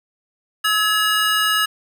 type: tone cluster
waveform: square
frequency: 1286 / 1681 / 2873 Hz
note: E6 / G#6 / F7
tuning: -43 / +20 / +48 cents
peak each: -21 dBFS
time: 0.64-1.66 s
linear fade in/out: 10 ms
effects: none